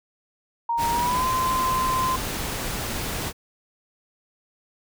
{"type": "tone with pitch glide", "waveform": "sine", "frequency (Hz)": [933, 1035.2], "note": ["A#5", "C6"], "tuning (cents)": [1, -19], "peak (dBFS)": -21, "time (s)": [0.69, 2.16], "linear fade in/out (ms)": 5, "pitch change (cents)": 180, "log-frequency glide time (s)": [0.91, 1.26]}
{"type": "noise", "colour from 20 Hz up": "pink", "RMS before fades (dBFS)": -29, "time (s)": [0.77, 3.33], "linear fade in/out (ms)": 50}
{"effects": []}